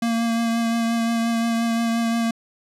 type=tone with vibrato; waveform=square; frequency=230.5 Hz; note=A#3; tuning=19 cents flat; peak=-20 dBFS; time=0.02-2.31 s; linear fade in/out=5 ms; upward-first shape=triangle; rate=5.7 Hz; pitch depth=20 cents each way; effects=low-pass 11000 Hz 12 dB/octave